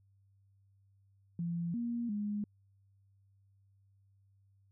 sine tone with pitch steps, 170.4 / 236.4 / 207.1 Hz, F3 / A#3 / G#3, -42 / +24 / -5 cents, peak -33 dBFS, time 1.39-2.44 s, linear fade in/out 2 ms, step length 350 ms, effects added 98 Hz sine -65 dBFS peak until 4.71 s

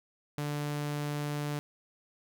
sawtooth tone, 146.9 Hz, D3, 1 cent sharp, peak -28 dBFS, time 0.38-1.59 s, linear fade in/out 0 ms, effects none

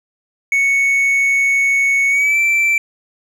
triangle tone with pitch glide, 2217 to 2337 Hz, C#7 to D7, 0 to -9 cents, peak -10 dBFS, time 0.52-2.78 s, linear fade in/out 2 ms, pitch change +91 cents, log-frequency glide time 2.09-2.38 s, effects none

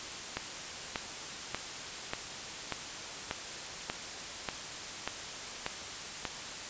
click train, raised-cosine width 0.3 ms, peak -16 dBFS, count 11, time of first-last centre 0.37-6.252 s, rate 1.7 Hz, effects white hiss -41 dBFS RMS until 6.69 s + resampled to 16000 Hz

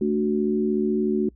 sine chord, D major, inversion second, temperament equal, 220 / 293.7 / 370 Hz, A3 / D4 / F#4, 0 / 0 / 0 cents, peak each -23 / -27 / -23 dBFS, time 0.01-1.29 s, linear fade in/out 5 ms, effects noise-tail reverb RT60 0.1 s tail -25 dB re dry + added 60 Hz sine -49 dBFS peak until 1.35 s

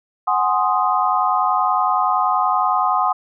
sine chord, Ab dominant seventh, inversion third, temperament equal, 740 / 830.6 / 1046.5 / 1244.5 Hz, Gb5 / Ab5 / C6 / Eb6, 0 / 0 / 0 / 0 cents, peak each -20 / -22 / -20 / -20 dBFS, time 0.27-3.13 s, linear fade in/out 10 ms, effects none

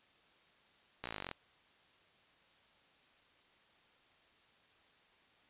slowing click train, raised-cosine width 0.3 ms, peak -24 dBFS, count 15, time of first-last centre 1.04-1.313 s, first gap 16 ms, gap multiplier 1.03, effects white hiss -67 dBFS RMS until 5.49 s + resampled to 8000 Hz

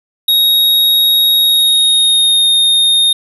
square tone with pitch glide, 3770 to 3690 Hz, A#7 to A#7, +19 to -18 cents, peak -8 dBFS, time 0.28-3.13 s, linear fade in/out 5 ms, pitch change -37 cents, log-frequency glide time 1.36-2.52 s, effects none

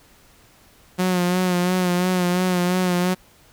sawtooth tone with vibrato, 180.6 Hz, F#3, 42 cents flat, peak -14 dBFS, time 0.98-3.15 s, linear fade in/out 20 ms, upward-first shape sine, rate 2.9 Hz, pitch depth 38 cents each way, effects pink hiss -53 dBFS RMS until 3.52 s

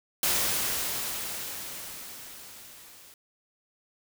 white noise with level ramp, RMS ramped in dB -25 to -52 dBFS, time 0.23-3.14 s, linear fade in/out 2 ms, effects none

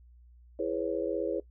sine chord, C# minor seventh, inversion first, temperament just, 332.6 / 415.8 / 498.9 / 554.4 Hz, E4 / G#4 / B4 / C#5, +16 / +2 / +17 / 0 cents, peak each -34 dBFS, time 0.59-1.4 s, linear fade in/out 5 ms, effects noise-tail reverb RT60 0.1 s tail -19 dB re dry + added 60 Hz sine -53 dBFS peak until 1.5 s

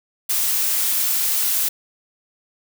blue noise, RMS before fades -20 dBFS, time 0.29-1.69 s, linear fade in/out 10 ms, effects none

